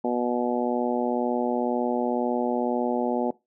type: harmonic tone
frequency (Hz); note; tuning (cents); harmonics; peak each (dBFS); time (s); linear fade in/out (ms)
122; B2; -21; 2 / 3 / 4 / 5 / 6 / 7; -27 / -29 / -30 / -31 / -32 / -32; 0.04-3.31; 5
effects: noise-tail reverb RT60 0.2 s tail -20 dB re dry